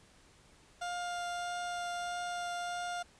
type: tone with vibrato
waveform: 30% pulse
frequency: 704 Hz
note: F5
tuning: 14 cents sharp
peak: -33 dBFS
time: 0.81-3.03 s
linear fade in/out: 10 ms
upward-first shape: triangle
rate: 1.6 Hz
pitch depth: 8 cents each way
effects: pink hiss -62 dBFS RMS until 3.19 s + resampled to 22050 Hz

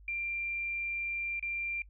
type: tone with dropouts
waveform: sine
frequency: 2374 Hz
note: D7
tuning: 18 cents sharp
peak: -32 dBFS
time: 0.08-1.82 s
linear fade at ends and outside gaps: 2 ms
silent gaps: 1.396-1.426 s
effects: noise-tail reverb RT60 0.1 s tail -25 dB re dry + added 50 Hz sine -52 dBFS peak until 1.89 s

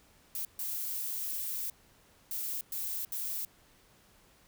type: noise bursts at uneven times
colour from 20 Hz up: violet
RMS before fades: -36 dBFS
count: 5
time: 0.35-0.45 / 0.59-1.7 / 2.31-2.61 / 2.72-3.05 / 3.12-3.45 s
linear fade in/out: 2 ms
effects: pink hiss -63 dBFS RMS until 4.47 s

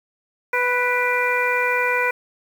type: harmonic tone with a mistuned harmonic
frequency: 493.9 Hz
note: B4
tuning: in tune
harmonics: 1 / 2 / 3 / 4 / 5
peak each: -24 / -24 / -24 / -24 / -24 dBFS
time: 0.53-2.11 s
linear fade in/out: 5 ms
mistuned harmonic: 5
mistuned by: -58 cents
effects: 7-bit

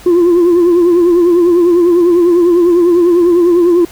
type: tone with vibrato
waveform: sine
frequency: 347.7 Hz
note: F4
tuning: 8 cents flat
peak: -3 dBFS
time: 0.06-3.85 s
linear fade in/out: 5 ms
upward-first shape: triangle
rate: 10 Hz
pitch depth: 76 cents each way
effects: tanh soft clip ceiling -4 dBFS + pink hiss -36 dBFS RMS until 3.91 s

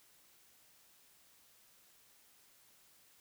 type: silence
effects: white hiss -66 dBFS RMS until 3.2 s

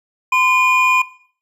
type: tone pair together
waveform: triangle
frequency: 1024.6 / 2433 Hz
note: C6 / D#7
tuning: -37 / -39 cents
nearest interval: octave + minor third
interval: 1498 cents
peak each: -13 dBFS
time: 0.32-1.02 s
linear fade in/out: 5 ms
effects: noise-tail reverb RT60 0.5 s tail -17 dB re dry + resampled to 32000 Hz

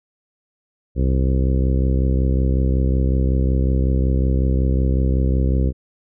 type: harmonic tone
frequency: 65.41 Hz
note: C2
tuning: in tune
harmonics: 1 / 2 / 3 / 4 / 5 / 6 / 7 / 8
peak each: -16 / -22 / -26 / -28 / -30 / -32 / -33 / -34 dBFS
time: 0.95-5.73 s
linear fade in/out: 50 ms
effects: none

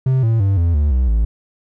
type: tone with pitch steps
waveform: triangle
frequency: 130.81 / 113.22 / 98 / 84.82 / 73.41 / 63.54 / 55 Hz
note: C3 / A2 / G2 / E2 / D2 / B1 / A1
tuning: 0 / +50 / 0 / +50 / 0 / +50 / 0 cents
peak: -10 dBFS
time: 0.06-1.25 s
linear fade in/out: 5 ms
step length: 170 ms
effects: none

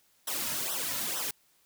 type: noise with flanger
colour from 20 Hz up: white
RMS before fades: -33 dBFS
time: 0.27-1.31 s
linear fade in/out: 5 ms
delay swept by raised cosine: 0.43 to 2.63 ms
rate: 2.2 Hz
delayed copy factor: -0.95
effects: white hiss -67 dBFS RMS until 1.65 s

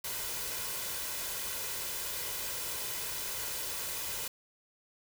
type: noise with comb filter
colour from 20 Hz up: white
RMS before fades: -37 dBFS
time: 0.04-4.28 s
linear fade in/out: 5 ms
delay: 2 ms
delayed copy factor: +0.5
effects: none

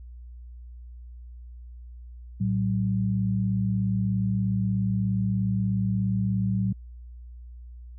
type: tone pair together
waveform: sine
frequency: 112.7 / 189.54 Hz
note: A2 / F#3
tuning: +42 / +42 cents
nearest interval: major sixth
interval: 900 cents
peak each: -25 dBFS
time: 2.4-6.73 s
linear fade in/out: 10 ms
effects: added 60 Hz sine -40 dBFS peak until 7.98 s

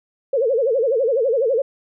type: tone with vibrato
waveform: sine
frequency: 496.7 Hz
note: B4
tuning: 10 cents sharp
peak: -15 dBFS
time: 0.33-1.62 s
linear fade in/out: 5 ms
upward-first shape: sine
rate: 12 Hz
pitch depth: 220 cents each way
effects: none

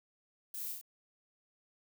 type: noise with echo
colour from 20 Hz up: violet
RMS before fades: -43 dBFS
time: 0.54-0.72 s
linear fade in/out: 2 ms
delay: 31 ms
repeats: 3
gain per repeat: -2 dB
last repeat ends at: 0.813 s
effects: none

